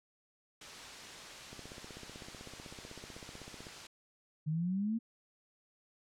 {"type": "noise", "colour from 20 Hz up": "white", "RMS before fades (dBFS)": -47, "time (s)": [0.61, 3.87], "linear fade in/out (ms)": 5}
{"type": "click train", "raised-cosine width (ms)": 2, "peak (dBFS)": -35, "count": 35, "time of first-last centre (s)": [1.53, 3.668], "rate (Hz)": 15.9}
{"type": "exponential sweep", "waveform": "sine", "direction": "up", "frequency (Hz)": [150, 233.1], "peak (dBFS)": -31, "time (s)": [4.46, 4.99], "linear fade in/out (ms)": 20}
{"effects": ["low-pass 6000 Hz 12 dB/octave"]}